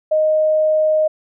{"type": "tone", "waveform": "sine", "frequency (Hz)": 621, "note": "D#5", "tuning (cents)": -3, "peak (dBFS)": -12, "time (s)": [0.11, 1.08], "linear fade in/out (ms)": 10, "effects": []}